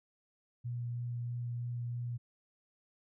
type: tone with vibrato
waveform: sine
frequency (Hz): 120.3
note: B2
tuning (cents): -45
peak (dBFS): -35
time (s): 0.64-2.18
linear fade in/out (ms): 20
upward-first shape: sine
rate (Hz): 3.1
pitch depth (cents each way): 9
effects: none